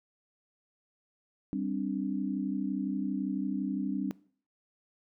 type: chord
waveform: sine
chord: G suspended fourth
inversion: none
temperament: equal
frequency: 196 / 261.6 / 293.7 Hz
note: G3 / C4 / D4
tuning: 0 / 0 / 0 cents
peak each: -34 dBFS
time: 1.53-4.11 s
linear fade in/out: 0 ms
effects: noise-tail reverb RT60 0.5 s tail -21 dB re dry